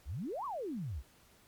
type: exponential two-way sweep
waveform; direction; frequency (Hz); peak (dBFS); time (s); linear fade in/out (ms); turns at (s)
sine; up then down; 54.7 to 1177 to 54.7; -36; 0.05-1.03; 50; 0.45
effects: pink hiss -64 dBFS RMS until 1.47 s + MP3 96 kbps